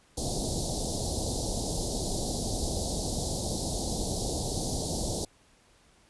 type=band-stop noise; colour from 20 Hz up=pink; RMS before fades=-31 dBFS; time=0.17-5.25 s; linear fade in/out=5 ms; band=800 to 3900 Hz; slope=48 dB/octave; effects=pink hiss -62 dBFS RMS until 6.09 s + resampled to 24000 Hz